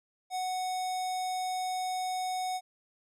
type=tone with notch filter; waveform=square; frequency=740 Hz; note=F#5; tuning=in tune; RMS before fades=-33 dBFS; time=0.3-2.61 s; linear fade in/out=50 ms; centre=1700 Hz; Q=0.9; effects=low-pass 11000 Hz 12 dB/octave